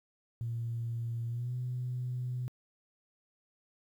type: tone with pitch glide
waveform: sine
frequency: 116.54 to 124.9 Hz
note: A#2 to B2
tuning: 0 to +20 cents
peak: -32 dBFS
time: 0.41-2.48 s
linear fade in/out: 0 ms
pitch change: +120 cents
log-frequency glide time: 1.27-1.55 s
effects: tanh soft clip ceiling -28 dBFS + 11-bit